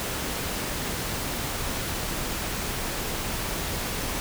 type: noise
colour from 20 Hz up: pink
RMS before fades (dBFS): -30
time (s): 0-4.2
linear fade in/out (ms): 0
effects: none